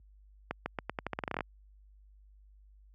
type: accelerating click train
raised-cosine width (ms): 0.5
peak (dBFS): -18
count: 15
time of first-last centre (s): 0.51-1.407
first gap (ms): 150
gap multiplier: 0.85
effects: added 50 Hz sine -47 dBFS peak until 2.94 s + high-pass 80 Hz 12 dB/octave